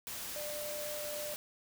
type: tone in noise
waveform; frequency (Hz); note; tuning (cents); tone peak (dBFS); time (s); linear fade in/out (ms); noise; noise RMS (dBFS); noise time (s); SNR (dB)
sine; 595; D5; +22; -40; 0.36-1.34; 0; white; -42; 0.07-1.36; -1
effects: none